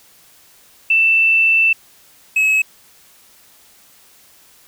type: tone pair in turn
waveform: sine / triangle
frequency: 2663 / 2572 Hz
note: E7 / E7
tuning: +17 / -43 cents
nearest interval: minor second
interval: 60 cents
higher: first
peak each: -10 dBFS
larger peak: neither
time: 0.9-1.73 / 2.36-2.62 s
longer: first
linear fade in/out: 5 ms
effects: white hiss -49 dBFS RMS until 4.67 s